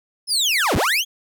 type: linear two-way sweep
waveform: 30% pulse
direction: down then up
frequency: 5274 to 36.14 to 3374 Hz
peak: -14 dBFS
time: 0.27-1.05 s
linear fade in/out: 50 ms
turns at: 0.76 s
effects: none